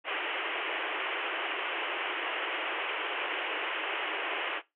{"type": "band-pass noise", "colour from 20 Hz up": "white", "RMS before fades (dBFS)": -34, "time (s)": [0.04, 4.62], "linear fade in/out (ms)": 50, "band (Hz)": [310, 3100], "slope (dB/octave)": 96, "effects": ["noise-tail reverb RT60 0.2 s tail -18 dB re dry"]}